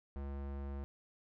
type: tone with low-pass filter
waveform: square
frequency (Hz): 69.6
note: C#2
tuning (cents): +8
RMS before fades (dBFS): -42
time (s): 0.16-0.84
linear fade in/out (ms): 0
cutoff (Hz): 1300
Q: 0.63
effects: none